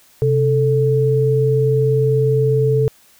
sine tone pair together, 131.76 / 440 Hz, C3 / A4, +12 / 0 cents, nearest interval octave + major sixth, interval 2088 cents, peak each -15 dBFS, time 0.22-2.88 s, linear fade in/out 0 ms, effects white hiss -51 dBFS RMS until 3.19 s

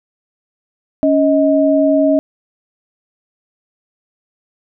sine tone pair together, 280.2 / 629 Hz, C#4 / D#5, +19 / +19 cents, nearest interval octave + major second, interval 1400 cents, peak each -12 dBFS, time 1.03-2.19 s, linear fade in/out 0 ms, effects none

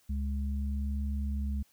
sine tone pair together, 69.7 / 208.6 Hz, C#2 / G#3, +10 / +8 cents, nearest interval octave + perfect fifth, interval 1898 cents, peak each -30 / -38 dBFS, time 0.09-1.63 s, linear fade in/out 10 ms, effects white hiss -67 dBFS RMS until 1.72 s

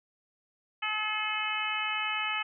harmonic tone, 428.9 Hz, A4, 44 cents flat, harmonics 2 / 3 / 4 / 5 / 6 / 7, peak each -38 / -35 / -39 / -36 / -34 / -36 dBFS, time 0.82-2.43 s, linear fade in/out 10 ms, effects none

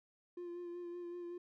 triangle tone with vibrato, 349.2 Hz, F4, in tune, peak -40 dBFS, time 0.37-1.38 s, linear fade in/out 5 ms, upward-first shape sine, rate 5.3 Hz, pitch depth 22 cents each way, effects tanh soft clip ceiling -36 dBFS

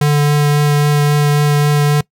square tone with vibrato, 146.83 Hz, D3, in tune, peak -10 dBFS, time 0.01-2.01 s, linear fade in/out 5 ms, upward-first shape triangle, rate 3.7 Hz, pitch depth 11 cents each way, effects noise-tail reverb RT60 0.1 s tail -22 dB re dry

